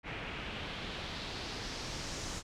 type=noise with low-pass filter sweep; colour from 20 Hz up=pink; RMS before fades=-41 dBFS; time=0.03-2.43 s; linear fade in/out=50 ms; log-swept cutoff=2400 to 6800 Hz; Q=2.1; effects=none